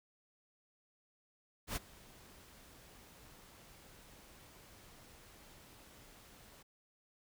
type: noise with ADSR envelope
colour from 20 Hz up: pink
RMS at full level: -37 dBFS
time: 1.67-6.63 s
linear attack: 91 ms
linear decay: 23 ms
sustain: -22 dB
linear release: 10 ms
effects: none